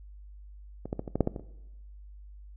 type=clicks; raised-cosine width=2 ms; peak=-23 / -17 / -18 / -23 / -15 / -8 / -13 / -23 / -30 dBFS; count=9; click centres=0.856 / 0.929 / 0.994 / 1.078 / 1.156 / 1.207 / 1.274 / 1.362 / 1.396 s; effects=noise-tail reverb RT60 1.0 s tail -19 dB re dry + added 50 Hz sine -45 dBFS peak until 2.56 s